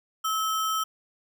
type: tone with sample-and-hold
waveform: sine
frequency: 1296 Hz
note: E6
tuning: 30 cents flat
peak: -24 dBFS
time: 0.24-0.84 s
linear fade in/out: 10 ms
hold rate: 4410 Hz
effects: none